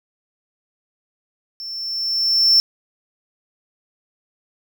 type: tone with level ramp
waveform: triangle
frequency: 5380 Hz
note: E8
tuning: 34 cents sharp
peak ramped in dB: -28 to -8 dBFS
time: 1.6-2.6 s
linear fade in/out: 0 ms
effects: none